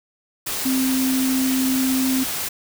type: tone in noise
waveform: sine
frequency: 261.6 Hz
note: C4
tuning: in tune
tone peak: -18 dBFS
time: 0.65-2.24 s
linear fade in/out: 10 ms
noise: white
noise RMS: -26 dBFS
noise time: 0.46-2.49 s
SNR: +5 dB
effects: none